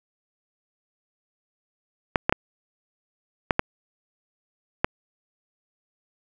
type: clicks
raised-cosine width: 0.5 ms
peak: -3 dBFS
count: 6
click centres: 2.158 / 2.295 / 2.325 / 3.508 / 3.594 / 4.845 s
effects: none